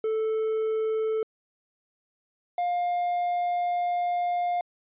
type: tone pair in turn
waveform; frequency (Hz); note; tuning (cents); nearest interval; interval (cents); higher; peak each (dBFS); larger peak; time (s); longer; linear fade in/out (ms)
triangle; 439.2 / 706.5; A4 / F5; -3 / +20; minor sixth; 823; second; -22; neither; 0.04-1.23 / 2.58-4.61; second; 2
effects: resampled to 8000 Hz